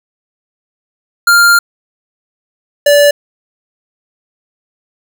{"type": "tone pair in turn", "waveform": "square", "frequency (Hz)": [1399, 579.6], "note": ["F6", "D5"], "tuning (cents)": [3, -23], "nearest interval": "octave + minor third", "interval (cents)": 1526, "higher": "first", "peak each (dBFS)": -5, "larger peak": "neither", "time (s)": [[1.27, 1.59], [2.86, 3.11]], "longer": "first", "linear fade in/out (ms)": 5, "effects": []}